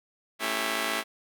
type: chord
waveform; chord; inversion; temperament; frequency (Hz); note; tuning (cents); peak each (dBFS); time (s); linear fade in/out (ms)
5% pulse; A dominant seventh; none; just; 220 / 275 / 330 / 396; A3 / C#4 / E4 / G4; 0 / -14 / +2 / +18; -23; 0.39-1.04; 50
effects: none